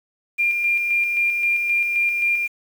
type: tone with tremolo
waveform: sine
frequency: 2396 Hz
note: D7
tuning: 34 cents sharp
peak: -16 dBFS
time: 0.38-2.48 s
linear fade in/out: 20 ms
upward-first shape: square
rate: 3.8 Hz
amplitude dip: 35%
effects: 7-bit